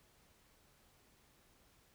silence, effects pink hiss -69 dBFS RMS until 1.94 s

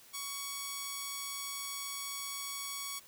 5% pulse tone, 1119 Hz, C#6, 16 cents sharp, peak -26 dBFS, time 0.13-3 s, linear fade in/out 20 ms, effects white hiss -58 dBFS RMS until 3.07 s

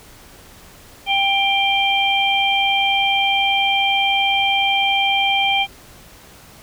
harmonic tone, 790 Hz, G5, 13 cents sharp, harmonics 1 / 3 / 4, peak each -19 / -19 / -19 dBFS, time 1.06-5.67 s, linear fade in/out 50 ms, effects pink hiss -44 dBFS RMS until 6.62 s

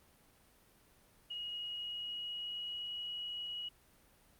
sine tone with pitch glide, 2886 to 2911 Hz, F#7 to F#7, -44 to -29 cents, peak -39 dBFS, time 1.3-3.69 s, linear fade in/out 10 ms, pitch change +15 cents, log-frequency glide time 1.43-2.94 s, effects pink hiss -66 dBFS RMS until 4.39 s + Opus 32 kbps

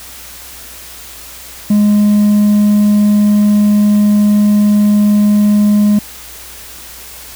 sine tone with hard clipping, 207.7 Hz, G#3, in tune, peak -7 dBFS, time 1.7-5.99 s, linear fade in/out 5 ms, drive 2 dB, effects added 60 Hz sine -41 dBFS peak until 7.35 s + white hiss -32 dBFS RMS until 7.35 s

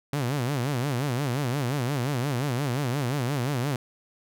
sawtooth tone with vibrato, 132.4 Hz, C3, 21 cents sharp, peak -21 dBFS, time 0.13-3.76 s, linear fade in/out 2 ms, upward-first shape sine, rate 5.7 Hz, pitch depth 200 cents each way, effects none

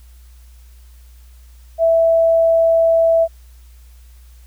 sine tone, 659.3 Hz, E5, in tune, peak -10 dBFS, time 1.78-3.28 s, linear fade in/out 50 ms, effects added 60 Hz sine -40 dBFS peak until 4.46 s + white hiss -55 dBFS RMS until 4.46 s

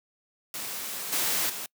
white noise with level steps, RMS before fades -35 / -27 / -36 dBFS, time 0.54-1.66 s, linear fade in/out 2 ms, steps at 1.12 / 1.49 s, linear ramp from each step 10 ms, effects noise-tail reverb RT60 0.1 s tail -26 dB re dry + high-pass 150 Hz 12 dB/octave

